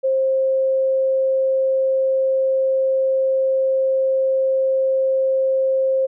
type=tone; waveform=sine; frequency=530 Hz; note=C5; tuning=22 cents sharp; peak=-15 dBFS; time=0.03-6.07 s; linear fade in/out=20 ms; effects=none